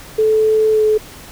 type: tone with pitch glide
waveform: sine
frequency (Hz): 435.4 to 429.7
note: A4 to A4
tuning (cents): -18 to -41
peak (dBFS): -10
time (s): 0.18-0.98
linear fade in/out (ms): 10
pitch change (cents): -23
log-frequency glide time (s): 0.71-0.82
effects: pink hiss -37 dBFS RMS until 1.31 s